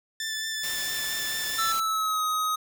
15% pulse tone with vibrato, 1762 Hz, A6, 2 cents sharp, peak -23 dBFS, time 0.2-1.72 s, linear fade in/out 2 ms, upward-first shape sine, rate 4.5 Hz, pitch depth 16 cents each way
white noise, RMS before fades -35 dBFS, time 0.63-1.8 s, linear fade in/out 5 ms
square tone with pitch glide, 1331 to 1259.2 Hz, E6 to D#6, +16 to +20 cents, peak -25 dBFS, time 1.58-2.56 s, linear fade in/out 10 ms, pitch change -96 cents, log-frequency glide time 1.71-2.23 s
effects none

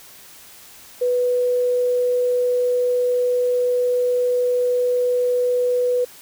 sine tone, 493.9 Hz, B4, in tune, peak -16 dBFS, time 1.01-6.05 s, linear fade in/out 10 ms, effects white hiss -44 dBFS RMS until 6.21 s

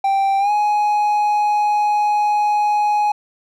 triangle tone with pitch glide, 784 to 835.4 Hz, G5 to G#5, 0 to +10 cents, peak -12 dBFS, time 0.04-3.12 s, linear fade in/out 5 ms, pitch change +110 cents, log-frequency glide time 0.39-0.51 s, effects none

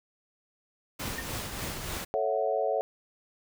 pink noise with tremolo, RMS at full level -34 dBFS, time 0.99-2.05 s, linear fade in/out 10 ms, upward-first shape triangle, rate 3.4 Hz, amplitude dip 45%
sine tone with exponential decay, 1827 Hz, A#6, 35 cents flat, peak -30 dBFS, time 1.18-1.26 s, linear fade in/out 5 ms, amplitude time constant 17 ms
sine chord, F# minor seventh, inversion first, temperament equal, 440 / 554.4 / 659.3 / 740 Hz, A4 / C#5 / E5 / F#5, 0 / 0 / 0 / 0 cents, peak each -31 / -30 / -31 / -32 dBFS, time 2.14-2.81 s, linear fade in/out 0 ms
effects none

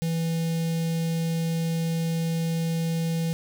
square tone with notch filter, 164.81 Hz, E3, in tune, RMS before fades -26 dBFS, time 0.02-3.33 s, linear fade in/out 0 ms, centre 1200 Hz, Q 0.56, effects none

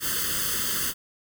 white noise with comb filter, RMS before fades -27 dBFS, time 0-0.94 s, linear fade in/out 50 ms, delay 0.63 ms, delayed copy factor +1, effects none

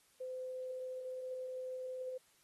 sine tone, 512 Hz, C5, 38 cents flat, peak -40 dBFS, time 0.2-2.18 s, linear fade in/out 10 ms, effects white hiss -70 dBFS RMS until 2.43 s + AAC 32 kbps

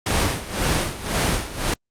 pink noise with tremolo, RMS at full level -19 dBFS, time 0.06-1.74 s, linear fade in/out 5 ms, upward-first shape sine, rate 1.9 Hz, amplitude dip 80%, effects low-pass 10000 Hz 12 dB/octave + Opus 48 kbps

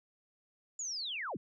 sine linear sweep, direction down, 7040 to 98 Hz, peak -36 dBFS, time 0.79-1.37 s, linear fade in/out 5 ms, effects none

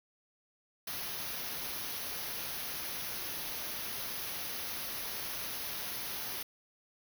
white band-stop noise, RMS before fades -39 dBFS, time 0.87-6.43 s, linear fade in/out 5 ms, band 6300 to 10000 Hz, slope 96 dB/octave, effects none

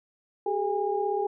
sine tone cluster, 388.6 / 425 / 813 Hz, G4 / G#4 / G#5, -15 / +40 / -37 cents, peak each -29 dBFS, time 0.46-1.27 s, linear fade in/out 5 ms, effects none

